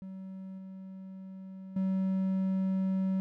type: tone with level steps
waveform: triangle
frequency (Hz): 190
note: F#3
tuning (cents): +46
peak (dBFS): -38 / -40 / -25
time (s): 0.02-3.2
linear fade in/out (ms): 0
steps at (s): 0.58 / 1.76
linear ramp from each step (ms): 5
effects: none